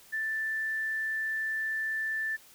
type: tone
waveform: sine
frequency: 1765 Hz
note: A6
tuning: 5 cents sharp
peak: -29 dBFS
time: 0.12-2.37 s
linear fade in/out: 20 ms
effects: white hiss -56 dBFS RMS until 2.54 s